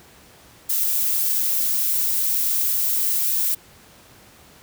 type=noise; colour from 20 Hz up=violet; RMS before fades=-21 dBFS; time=0.69-3.55 s; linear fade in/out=10 ms; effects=pink hiss -49 dBFS RMS until 4.62 s + high-pass 60 Hz 12 dB/octave